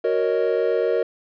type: chord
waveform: triangle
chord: D# minor seventh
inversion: first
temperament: equal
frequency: 370 / 466.2 / 554.4 / 622.3 Hz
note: F#4 / A#4 / C#5 / D#5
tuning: 0 / 0 / 0 / 0 cents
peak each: -23 / -19 / -24 / -24 dBFS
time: 0.04-1.03 s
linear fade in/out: 5 ms
effects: resampled to 11025 Hz